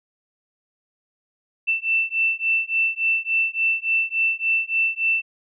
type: beating tone pair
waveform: sine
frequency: 2669 / 2672.5 Hz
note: E7 / E7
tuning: +21 / +23 cents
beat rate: 3.5 Hz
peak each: -22 dBFS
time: 1.67-5.22 s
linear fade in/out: 20 ms
effects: none